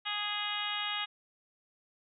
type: harmonic tone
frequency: 414.6 Hz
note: G#4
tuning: 3 cents flat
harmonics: 2 / 3 / 4 / 5 / 6 / 7 / 8 / 9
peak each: -42 / -40 / -42 / -41 / -43 / -38 / -40 / -41 dBFS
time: 0.05-1.06 s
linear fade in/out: 20 ms
effects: none

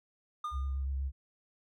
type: tone with exponential decay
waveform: triangle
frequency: 1215 Hz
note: D#6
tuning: 42 cents flat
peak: -30 dBFS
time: 0.44-0.85 s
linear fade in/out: 5 ms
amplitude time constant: 88 ms
type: tone with vibrato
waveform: sine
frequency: 67.8 Hz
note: C#2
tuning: 38 cents flat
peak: -31 dBFS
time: 0.51-1.12 s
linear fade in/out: 50 ms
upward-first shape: triangle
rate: 8.2 Hz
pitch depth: 33 cents each way
effects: none

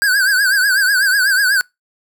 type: tone with vibrato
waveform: square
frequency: 1568 Hz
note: G6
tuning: in tune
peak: -12 dBFS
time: 0.02-1.61 s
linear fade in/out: 0 ms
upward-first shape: triangle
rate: 8.1 Hz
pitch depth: 130 cents each way
effects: noise-tail reverb RT60 0.2 s tail -25 dB re dry

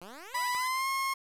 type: exponential sweep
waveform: 10% pulse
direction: up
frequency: 164.81 to 1864.7 Hz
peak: -36 dBFS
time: 0.01-0.68 s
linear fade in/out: 5 ms
type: tone with pitch glide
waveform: 30% pulse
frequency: 987.8 to 1077.2 Hz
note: B5 to C#6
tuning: 0 to -50 cents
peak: -26 dBFS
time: 0.34-1.14 s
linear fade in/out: 10 ms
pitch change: +150 cents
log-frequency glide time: 0.53-0.88 s
type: click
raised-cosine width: 0.5 ms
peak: -29 dBFS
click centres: 0.549 s
effects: resampled to 32000 Hz + 9-bit

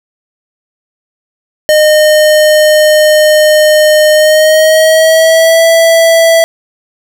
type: tone with pitch glide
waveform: square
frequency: 612 to 659.7 Hz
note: D#5 to E5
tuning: -29 to +1 cents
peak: -4 dBFS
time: 1.69-6.44 s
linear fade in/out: 0 ms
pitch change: +130 cents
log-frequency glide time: 4.12-5.65 s
effects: none

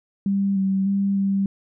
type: tone with pitch steps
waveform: sine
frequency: 197.5 / 192.7 / 197.8 / 196.2 Hz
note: G3 / G3 / G3 / G3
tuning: +13 / -29 / +16 / +2 cents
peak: -18 dBFS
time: 0.26-1.46 s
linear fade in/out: 2 ms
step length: 300 ms
effects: none

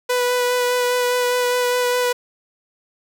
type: tone with vibrato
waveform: sawtooth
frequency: 493.9 Hz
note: B4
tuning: in tune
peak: -13 dBFS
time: 0.09-2.13 s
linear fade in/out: 10 ms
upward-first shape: sine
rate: 4.9 Hz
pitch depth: 13 cents each way
effects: none

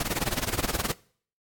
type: noise with tremolo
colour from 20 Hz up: pink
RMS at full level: -26 dBFS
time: 0-0.92 s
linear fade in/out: 2 ms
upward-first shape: sine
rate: 19 Hz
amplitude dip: 90%
effects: noise-tail reverb RT60 0.5 s tail -21 dB re dry + AAC 64 kbps

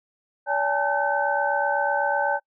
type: tone cluster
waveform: sine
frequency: 572 / 816 / 884 / 1529 Hz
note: D5 / G#5 / A5 / G6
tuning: -46 / -31 / +8 / -44 cents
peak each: -26 dBFS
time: 0.46-2.4 s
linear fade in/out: 50 ms
effects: noise-tail reverb RT60 0.1 s tail -26 dB re dry

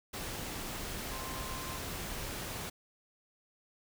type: tone in noise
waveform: sine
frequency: 1046.5 Hz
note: C6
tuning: in tune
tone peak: -45 dBFS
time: 1.11-1.78 s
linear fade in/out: 10 ms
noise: pink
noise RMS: -40 dBFS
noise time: 0.13-2.7 s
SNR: -8 dB
effects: none

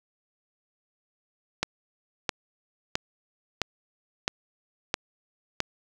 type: click train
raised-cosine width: 0.2 ms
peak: -7 dBFS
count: 7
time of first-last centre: 1.63-5.604 s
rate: 1.51 Hz
effects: none

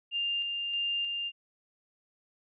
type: tone with tremolo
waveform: sine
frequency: 2800 Hz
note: F7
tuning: 4 cents sharp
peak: -28 dBFS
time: 0.11-1.32 s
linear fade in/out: 50 ms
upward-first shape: square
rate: 1.6 Hz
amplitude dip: 30%
effects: none

